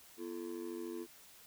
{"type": "tone with amplitude modulation", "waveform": "triangle", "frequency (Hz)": 340.3, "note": "F4", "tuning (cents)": -45, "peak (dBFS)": -34, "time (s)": [0.17, 1.07], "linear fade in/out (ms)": 50, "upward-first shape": "sine", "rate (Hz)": 93.5, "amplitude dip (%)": 100, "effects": ["white hiss -59 dBFS RMS until 1.46 s"]}